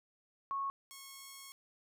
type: tone pair in turn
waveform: sine / 5% pulse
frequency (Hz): 1100 / 1093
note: C#6 / C#6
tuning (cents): -14 / -25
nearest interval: unison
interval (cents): 11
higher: first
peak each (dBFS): -34 / -37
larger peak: first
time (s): 0.51-0.7 / 0.91-1.52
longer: second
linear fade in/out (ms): 0
effects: none